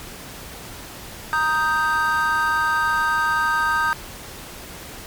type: chord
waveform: triangle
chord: Eb major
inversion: second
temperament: equal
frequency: 932.3 / 1244.5 / 1568 Hz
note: Bb5 / Eb6 / G6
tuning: 0 / 0 / 0 cents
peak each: -22 / -20 / -19 dBFS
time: 1.33-3.93 s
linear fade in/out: 0 ms
effects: pink hiss -37 dBFS RMS until 5.06 s + MP3 96 kbps